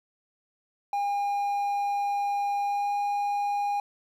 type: tone with pitch glide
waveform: triangle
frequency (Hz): 809 to 814.6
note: G#5 to G#5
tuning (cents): -46 to -34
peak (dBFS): -23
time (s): 0.93-3.8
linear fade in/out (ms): 2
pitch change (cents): +12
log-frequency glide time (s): 2.61-2.94
effects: 10-bit